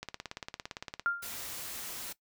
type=click train; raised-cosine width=0.2 ms; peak=-21 dBFS; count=18; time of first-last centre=0.03-0.996 s; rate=17.6 Hz
type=tone with exponential decay; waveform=sine; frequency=1396.9 Hz; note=F6; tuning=in tune; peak=-23 dBFS; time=1.06-1.34 s; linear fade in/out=0 ms; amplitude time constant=59 ms
type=noise; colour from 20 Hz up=white; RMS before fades=-41 dBFS; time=1.22-2.13 s; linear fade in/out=10 ms
effects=noise-tail reverb RT60 0.1 s tail -18 dB re dry